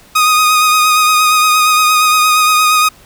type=tone with vibrato; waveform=sawtooth; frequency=1244.5 Hz; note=D#6; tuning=in tune; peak=-4 dBFS; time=0.15-2.89 s; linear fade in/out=10 ms; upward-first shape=sine; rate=8.6 Hz; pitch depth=23 cents each way; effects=pink hiss -43 dBFS RMS until 3.05 s